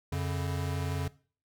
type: tone pair together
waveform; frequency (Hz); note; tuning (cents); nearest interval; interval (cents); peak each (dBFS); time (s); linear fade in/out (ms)
square; 89.33 / 141.8; F2 / C#3; +40 / +40; minor sixth; 800; -33 / -34; 0.12-1.08; 5
effects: noise-tail reverb RT60 0.4 s tail -19 dB re dry